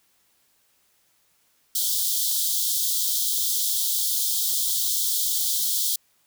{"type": "high-pass noise", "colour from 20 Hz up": "white", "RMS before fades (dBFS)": -24, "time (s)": [1.75, 5.96], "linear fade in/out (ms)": 5, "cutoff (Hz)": 3200, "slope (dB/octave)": 96, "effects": ["white hiss -65 dBFS RMS until 6.26 s"]}